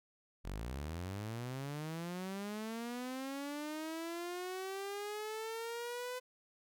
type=linear sweep; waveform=sawtooth; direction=up; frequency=42.25 to 505 Hz; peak=-36 dBFS; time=0.44-6.2 s; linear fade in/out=20 ms; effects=none